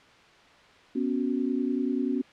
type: chord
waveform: sine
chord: B suspended second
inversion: none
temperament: equal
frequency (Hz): 246.9 / 277.2 / 370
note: B3 / C#4 / F#4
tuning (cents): 0 / 0 / 0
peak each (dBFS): -28 / -28 / -33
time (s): 0.95-2.22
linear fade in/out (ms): 10
effects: white hiss -54 dBFS RMS until 2.32 s + low-pass 3000 Hz 12 dB/octave